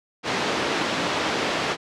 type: band-pass noise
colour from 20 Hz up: pink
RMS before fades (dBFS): -25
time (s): 0.23-1.77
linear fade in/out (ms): 50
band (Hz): 250 to 4300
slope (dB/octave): 12
effects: low-pass 8000 Hz 12 dB/octave